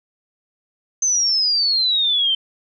sine exponential sweep, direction down, 6272 to 3093 Hz, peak -15 dBFS, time 1.02-2.35 s, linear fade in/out 5 ms, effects none

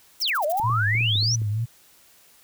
violet noise bursts, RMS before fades -34 dBFS, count 6, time 0.2-0.597 s, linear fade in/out 2 ms, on 27 ms, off 47 ms
sine exponential two-way sweep, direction down then up, 6110 to 574 to 6110 Hz, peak -21 dBFS, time 0.21-1.36 s, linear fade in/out 10 ms, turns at 0.45 s
clicks, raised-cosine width 3 ms, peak -27 dBFS, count 7, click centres 0.599 / 0.698 / 0.952 / 1.009 / 1.156 / 1.229 / 1.418 s
sine tone with vibrato, 110 Hz, A2, in tune, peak -22 dBFS, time 0.63-1.66 s, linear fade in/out 20 ms, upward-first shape triangle, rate 3.2 Hz, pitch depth 130 cents each way
effects white hiss -55 dBFS RMS until 2.43 s

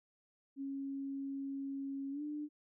sine tone with pitch glide, 274.5 to 297.6 Hz, C#4 to D4, -17 to +23 cents, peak -38 dBFS, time 0.56-2.49 s, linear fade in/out 50 ms, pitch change +140 cents, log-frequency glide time 2.11-2.22 s, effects none

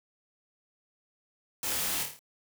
white noise with echo, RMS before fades -33 dBFS, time 1.63-2.03 s, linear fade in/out 2 ms, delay 27 ms, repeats 6, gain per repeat -4 dB, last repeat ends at 2.192 s, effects none

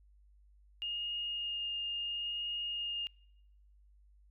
sine tone with vibrato, 2839 Hz, F7, 28 cents sharp, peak -35 dBFS, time 0.82-3.07 s, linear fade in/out 0 ms, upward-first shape sine, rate 0.74 Hz, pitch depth 9 cents each way, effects noise-tail reverb RT60 0.9 s tail -25 dB re dry + added 50 Hz sine -60 dBFS peak until 4.3 s

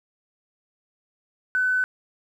triangle tone with tanh clipping, 1507 Hz, F#6, 31 cents sharp, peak -19 dBFS, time 1.55-1.84 s, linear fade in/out 0 ms, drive 3 dB, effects none

